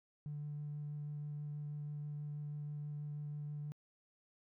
triangle tone with vibrato, 147.6 Hz, D3, 9 cents sharp, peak -37 dBFS, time 0.26-3.72 s, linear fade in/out 0 ms, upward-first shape sine, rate 6.2 Hz, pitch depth 9 cents each way, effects tanh soft clip ceiling -38 dBFS

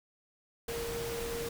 sine tone in noise, 466.2 Hz, A#4, in tune, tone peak -36 dBFS, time 0.68-1.49 s, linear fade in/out 5 ms, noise pink, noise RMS -40 dBFS, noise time 0.68-1.49 s, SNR +1 dB, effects none

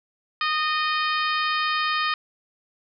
harmonic tone with a mistuned harmonic, 618 Hz, D#5, 12 cents flat, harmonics 2 / 3 / 4 / 5 / 6 / 7 / 8, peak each -24 / -28 / -30 / -32 / -34 / -35 / -36 dBFS, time 0.41-2.14 s, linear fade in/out 2 ms, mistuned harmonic 3, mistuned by -16 cents, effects none

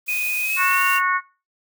blue noise, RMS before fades -30 dBFS, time 0.06-1.01 s, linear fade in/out 50 ms
sine tone with pitch glide, 2488 to 2761 Hz, D#7 to F7, -1 to -20 cents, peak -21 dBFS, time 0.08-0.99 s, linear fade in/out 5 ms, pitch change +181 cents, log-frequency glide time 0.41-0.82 s
harmonic tone, 366.4 Hz, F#4, 17 cents flat, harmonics 3 / 4 / 5 / 6, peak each -21 / -23 / -25 / -27 dBFS, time 0.56-1.21 s, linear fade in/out 50 ms
effects noise-tail reverb RT60 0.3 s tail -18 dB re dry

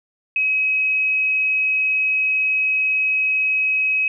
sine tone, 2547 Hz, D#7, 40 cents sharp, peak -16 dBFS, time 0.36-4.08 s, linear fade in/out 2 ms, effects none

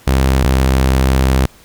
sawtooth tone pair in turn, 66.1 / 65.64 Hz, C2 / C2, +18 / +6 cents, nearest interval unison, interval 12 cents, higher first, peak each -6 dBFS, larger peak neither, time 0.07-0.44 / 0.44-1.46 s, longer second, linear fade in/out 5 ms, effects pink hiss -45 dBFS RMS until 1.64 s

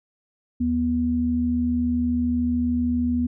sine tone pair together, 76.9 / 244.1 Hz, D#2 / B3, -20 / -20 cents, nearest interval octave + minor sixth, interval 2000 cents, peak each -28 / -20 dBFS, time 0.6-3.27 s, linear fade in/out 10 ms, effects none

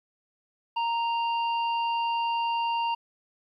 harmonic tone, 930 Hz, A#5, 4 cents flat, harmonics 1 / 3 / 5, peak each -25 / -34 / -46 dBFS, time 0.76-2.95 s, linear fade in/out 10 ms, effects 11-bit

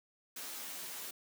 white noise with comb filter, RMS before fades -44 dBFS, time 0.36-1.11 s, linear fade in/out 5 ms, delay 11 ms, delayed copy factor +0.75, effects high-pass 200 Hz 12 dB/octave

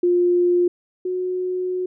sine tone pair in turn, 353.2 / 365.9 Hz, F4 / F#4, +20 / -19 cents, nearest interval minor second, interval 61 cents, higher second, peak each -14 / -21 dBFS, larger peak first, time 0.03-0.68 / 1.05-1.86 s, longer second, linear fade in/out 5 ms, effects none

